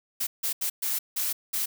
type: noise bursts at uneven times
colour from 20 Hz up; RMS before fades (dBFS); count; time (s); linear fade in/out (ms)
blue; -28; 6; 0.2-0.27 / 0.43-0.53 / 0.61-0.7 / 0.82-0.99 / 1.16-1.33 / 1.53-1.66; 10
effects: none